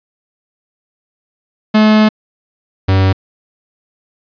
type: tone pair in turn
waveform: 45% pulse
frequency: 215.1 / 95.54 Hz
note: A3 / G2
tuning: -39 / -44 cents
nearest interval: octave + major second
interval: 1405 cents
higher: first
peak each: -6 / -8 dBFS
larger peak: first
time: 1.74-2.09 / 2.88-3.13 s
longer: first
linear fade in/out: 10 ms
effects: resampled to 11025 Hz + 8-bit